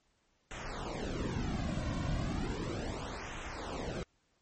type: noise with flanger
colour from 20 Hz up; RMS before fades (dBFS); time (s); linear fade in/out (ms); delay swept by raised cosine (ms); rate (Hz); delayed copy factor
brown; -37; 0.51-4.03; 0; 0.21 to 2.41; 0.35; -0.8
effects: pink hiss -74 dBFS RMS until 4.41 s + MP3 32 kbps